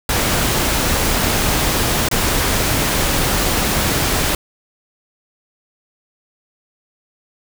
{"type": "noise with dropouts", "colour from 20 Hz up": "pink", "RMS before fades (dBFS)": -17, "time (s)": [0.09, 4.35], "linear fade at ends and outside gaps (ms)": 2, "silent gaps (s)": [2.087, 2.113], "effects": []}